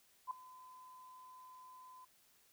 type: tone with ADSR envelope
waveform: sine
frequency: 1017 Hz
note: C6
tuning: 50 cents flat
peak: -35 dBFS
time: 0.27-2.05 s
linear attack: 39 ms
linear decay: 3 ms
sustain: -19 dB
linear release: 7 ms
effects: white hiss -70 dBFS RMS until 2.52 s